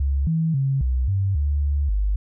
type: tone with pitch steps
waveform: sine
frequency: 69.1 / 162.1 / 135.8 / 63.5 / 97.4 / 72.3 / 71.6 / 50.2 Hz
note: C#2 / E3 / C#3 / B1 / G2 / D2 / D2 / G1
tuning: -5 / -29 / -35 / +49 / -11 / -27 / -43 / +42 cents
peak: -18 dBFS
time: 0-2.16 s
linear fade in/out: 5 ms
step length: 270 ms
effects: none